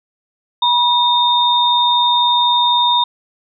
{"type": "tone pair together", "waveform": "sine", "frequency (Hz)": [970, 3662], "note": ["B5", "A#7"], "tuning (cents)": [-31, -32], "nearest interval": "octave + major seventh", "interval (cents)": 2299, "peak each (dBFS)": [-13, -14], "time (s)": [0.62, 3.04], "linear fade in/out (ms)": 5, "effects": []}